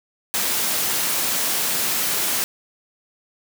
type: high-pass noise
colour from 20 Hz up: white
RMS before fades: -22 dBFS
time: 0.34-2.44 s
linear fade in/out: 0 ms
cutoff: 130 Hz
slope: 12 dB/octave
effects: none